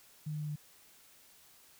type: tone with pitch steps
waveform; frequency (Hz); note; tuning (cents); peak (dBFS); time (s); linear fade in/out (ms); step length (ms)
sine; 152.3 / 151.25 / 150.2 / 149.17; D#3 / D#3 / D3 / D3; -37 / -49 / +39 / +27; -35; 0.26-0.56; 10; 75
effects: white hiss -61 dBFS RMS until 1.79 s

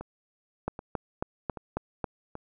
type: two click trains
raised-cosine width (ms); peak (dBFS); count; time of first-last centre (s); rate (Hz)
1; -24 / -15; 4 / 6; 0.01-2.354 / 0.68-2.042; 1.28 / 3.67
effects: none

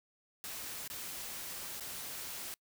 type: noise with dropouts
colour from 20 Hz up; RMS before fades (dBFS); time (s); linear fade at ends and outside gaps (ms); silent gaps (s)
white; -43; 0.44-2.54; 0; 0.877-0.9 / 1.798-1.807
effects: noise-tail reverb RT60 0.1 s tail -26 dB re dry

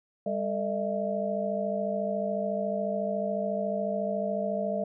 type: tone cluster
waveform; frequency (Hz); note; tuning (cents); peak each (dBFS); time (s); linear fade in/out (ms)
sine; 200.4 / 445.3 / 609 / 663; G3 / A4 / D#5 / E5; +38 / +21 / -37 / +10; -33 / -36 / -31 / -32; 0.26-4.84; 5
effects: none

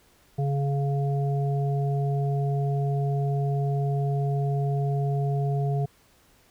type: harmonic tone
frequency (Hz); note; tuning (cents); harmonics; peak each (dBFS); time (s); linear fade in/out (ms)
140; C#3; +18; 1 / 3 / 5; -23 / -33 / -34; 0.38-5.86; 10
effects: pink hiss -60 dBFS RMS until 6.5 s

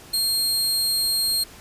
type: tone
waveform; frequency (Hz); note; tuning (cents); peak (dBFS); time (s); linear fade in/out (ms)
sawtooth; 4220; C8; +14; -17; 0.13-1.44; 10
effects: pink hiss -45 dBFS RMS until 1.6 s + resampled to 32000 Hz

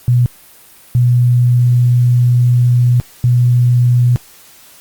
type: tone bursts at uneven times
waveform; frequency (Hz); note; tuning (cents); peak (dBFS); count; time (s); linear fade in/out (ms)
sine; 122.4; B2; -15; -7; 3; 0.08-0.26 / 0.95-3 / 3.24-4.16; 0
effects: white hiss -42 dBFS RMS until 4.8 s + Opus 32 kbps

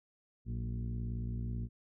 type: harmonic tone with a mistuned harmonic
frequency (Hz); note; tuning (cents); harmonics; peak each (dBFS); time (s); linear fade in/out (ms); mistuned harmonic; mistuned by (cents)
58.27; A#1; 0; 1 / 2 / 3 / 4 / 5 / 6 / 7; -38 / -38 / -47 / -45 / -58 / -58 / -61; 0.45-1.69; 50; 3; +71
effects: none

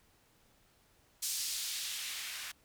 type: noise with band-pass filter sweep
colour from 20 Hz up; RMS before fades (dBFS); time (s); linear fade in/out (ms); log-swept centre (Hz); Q
blue; -39; 1.22-2.52; 10; 5700 to 1800; 1.1
effects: pink hiss -68 dBFS RMS until 2.64 s

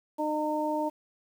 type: harmonic tone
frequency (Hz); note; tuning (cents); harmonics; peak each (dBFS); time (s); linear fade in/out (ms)
304.5; D#4; -37; 1 / 2 / 3; -31 / -31 / -31; 0.18-0.9; 20
effects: 9-bit

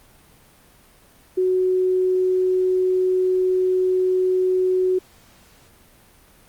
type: tone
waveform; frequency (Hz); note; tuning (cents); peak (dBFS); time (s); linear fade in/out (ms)
sine; 370; F#4; 0; -16; 1.37-4.99; 10
effects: pink hiss -52 dBFS RMS until 6.48 s + Opus 32 kbps

